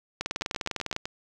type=two click trains; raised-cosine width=0.2 ms; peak=-15 / -12 dBFS; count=6 / 16; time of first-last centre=0.42-1.055 / 0.21-0.964 s; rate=7.87 / 19.9 Hz; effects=9-bit